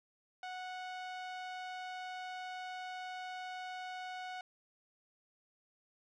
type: tone with low-pass filter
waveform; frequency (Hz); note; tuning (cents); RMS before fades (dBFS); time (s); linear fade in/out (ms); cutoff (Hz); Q
sawtooth; 737; F#5; -7; -44; 0.43-4.41; 2; 3900; 0.8
effects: none